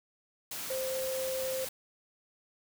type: tone in noise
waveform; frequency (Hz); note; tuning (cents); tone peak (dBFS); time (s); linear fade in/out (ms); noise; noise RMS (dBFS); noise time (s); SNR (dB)
sine; 523.3; C5; 0; -32; 0.7-1.65; 5; white; -39; 0.51-1.69; +4
effects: none